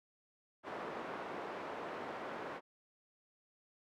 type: band-pass noise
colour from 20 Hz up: pink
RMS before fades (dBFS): -44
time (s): 0.63-2.61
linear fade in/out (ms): 50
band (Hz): 370 to 1400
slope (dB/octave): 12
effects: none